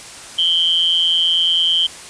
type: tone with amplitude modulation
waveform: sine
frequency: 3125 Hz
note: G7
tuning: 6 cents flat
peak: -9 dBFS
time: 0.38-1.87 s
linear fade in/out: 10 ms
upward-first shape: sine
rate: 169 Hz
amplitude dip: 80%
effects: white hiss -35 dBFS RMS until 2.09 s + resampled to 22050 Hz